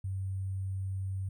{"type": "tone with sample-and-hold", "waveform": "sine", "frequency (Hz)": 95.6, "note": "G2", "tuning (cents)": -43, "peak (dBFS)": -32, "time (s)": [0.04, 1.29], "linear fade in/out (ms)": 5, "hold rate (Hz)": 8820, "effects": []}